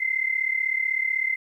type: tone pair together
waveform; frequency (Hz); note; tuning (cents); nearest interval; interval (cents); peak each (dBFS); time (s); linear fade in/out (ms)
sine; 2056 / 2092; C7 / C7; -31 / -1; unison; 30; -25; 0-1.36; 10
effects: 10-bit